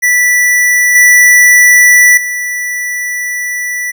square tone with level steps, 1966 Hz, B6, 8 cents flat, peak -7 / -3 / -15 dBFS, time 0.02-3.92 s, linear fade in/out 20 ms, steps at 0.95 / 2.17 s, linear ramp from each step 5 ms, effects none

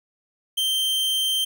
45% pulse tone, 3136 Hz, G7, in tune, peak -20 dBFS, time 0.57-1.45 s, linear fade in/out 10 ms, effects none

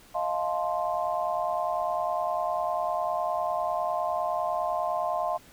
sine chord, F dominant seventh, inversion third, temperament just, 628.6 / 698.5 / 873.1 / 1047.7 Hz, Eb5 / F5 / A5 / C6, +18 / 0 / -14 / +2 cents, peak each -31 / -29 / -35 / -32 dBFS, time 0.14-5.38 s, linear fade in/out 20 ms, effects pink hiss -54 dBFS RMS until 5.52 s

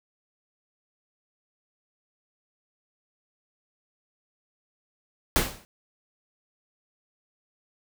pink noise with exponential decay, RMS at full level -19 dBFS, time 5.36-5.65 s, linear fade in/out 0 ms, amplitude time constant 63 ms, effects none

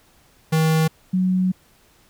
square / sine tone pair in turn, 159.1 / 184.97 Hz, D#3 / F#3, +39 / 0 cents, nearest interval minor third, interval 261 cents, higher second, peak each -16 dBFS, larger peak neither, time 0.52-0.88 / 1.13-1.52 s, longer second, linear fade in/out 10 ms, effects pink hiss -56 dBFS RMS until 2.09 s

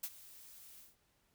blue noise with ADSR envelope, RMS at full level -38 dBFS, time 0.03-0.96 s, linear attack 7 ms, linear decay 50 ms, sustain -18 dB, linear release 170 ms, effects pink hiss -75 dBFS RMS until 1.34 s

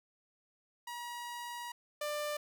sawtooth tone pair in turn, 958 / 593.9 Hz, A#5 / D5, +47 / +19 cents, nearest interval minor sixth, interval 828 cents, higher first, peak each -37 / -31 dBFS, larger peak second, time 0.87-1.72 / 2.01-2.37 s, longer first, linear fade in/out 5 ms, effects none

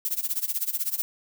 violet noise with tremolo, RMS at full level -25 dBFS, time 0.05-1.02 s, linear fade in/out 0 ms, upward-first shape sine, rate 16 Hz, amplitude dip 90%, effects none

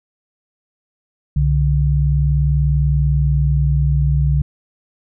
sine tone pair together, 64.5 / 144.8 Hz, C2 / D3, -24 / -24 cents, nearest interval octave + major second, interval 1400 cents, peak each -15 dBFS, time 1.36-4.42 s, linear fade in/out 5 ms, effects none

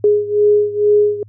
sine beating tone pair, 415.3 / 417.5 Hz, G#4 / G#4, 0 / +9 cents, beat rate 2.2 Hz, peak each -12 / -15 dBFS, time 0.04-1.23 s, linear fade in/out 2 ms, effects added 105 Hz sine -39 dBFS peak until 1.28 s

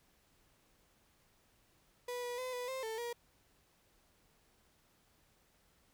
35% pulse tone with pitch steps, 490.6 / 486.6 / 509 / 493.5 / 525 / 444.3 / 475.3 Hz, B4 / B4 / C5 / B4 / C5 / A4 / A#4, -12 / -26 / -48 / -1 / +6 / +17 / +34 cents, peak -37 dBFS, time 2.08-3.13 s, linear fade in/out 5 ms, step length 150 ms, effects pink hiss -71 dBFS RMS until 5.93 s

